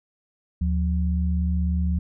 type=tone pair together; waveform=sine; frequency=75.18 / 178.8 Hz; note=D2 / F3; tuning=+41 / +41 cents; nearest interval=octave + minor third; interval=1500 cents; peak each=-21 / -26 dBFS; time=0.61-1.99 s; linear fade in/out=5 ms; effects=none